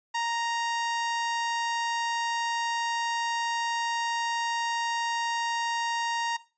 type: tone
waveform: sawtooth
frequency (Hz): 932.3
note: A#5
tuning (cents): 0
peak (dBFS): -23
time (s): 0.14-6.37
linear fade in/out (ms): 10
effects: noise-tail reverb RT60 0.3 s tail -17 dB re dry + resampled to 16000 Hz